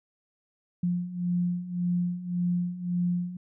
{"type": "beating tone pair", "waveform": "sine", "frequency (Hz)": [175.4, 177.2], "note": ["F3", "F3"], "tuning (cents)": [8, 25], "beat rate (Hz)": 1.8, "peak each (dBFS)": [-31, -27], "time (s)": [0.83, 3.37], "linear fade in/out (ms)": 5, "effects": []}